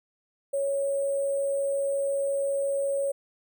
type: tone with sample-and-hold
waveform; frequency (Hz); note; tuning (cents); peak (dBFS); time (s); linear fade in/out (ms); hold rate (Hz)
sine; 554.4; C#5; 0; -24; 0.53-3.12; 10; 8820
effects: none